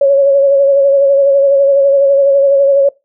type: tone with vibrato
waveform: sine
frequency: 554.4 Hz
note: C#5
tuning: in tune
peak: -5 dBFS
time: 0.01-2.89 s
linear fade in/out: 5 ms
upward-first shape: sine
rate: 12 Hz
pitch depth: 32 cents each way
effects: noise-tail reverb RT60 0.2 s tail -20 dB re dry